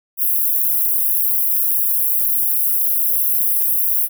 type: high-pass noise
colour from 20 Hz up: white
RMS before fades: -17 dBFS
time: 0.17-4.09 s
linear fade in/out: 50 ms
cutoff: 11000 Hz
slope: 48 dB/octave
effects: none